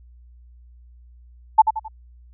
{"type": "tone with echo", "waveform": "sine", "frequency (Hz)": 876, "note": "A5", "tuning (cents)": -8, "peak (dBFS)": -6, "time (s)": [1.58, 1.62], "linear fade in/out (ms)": 10, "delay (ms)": 88, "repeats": 3, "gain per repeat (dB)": -8, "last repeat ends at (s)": 1.884, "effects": ["added 60 Hz sine -45 dBFS peak until 2.33 s"]}